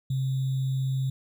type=tone with sample-and-hold; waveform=sine; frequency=132.6 Hz; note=C3; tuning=23 cents sharp; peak=-24 dBFS; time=0.1-1.1 s; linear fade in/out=5 ms; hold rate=3675 Hz; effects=none